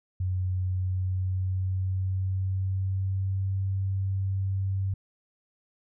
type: tone with pitch glide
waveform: sine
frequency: 92.3 to 96.44 Hz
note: F#2 to G2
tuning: -4 to -28 cents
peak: -25 dBFS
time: 0.2-4.94 s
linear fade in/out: 5 ms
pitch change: +76 cents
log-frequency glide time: 0.64-3.59 s
effects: none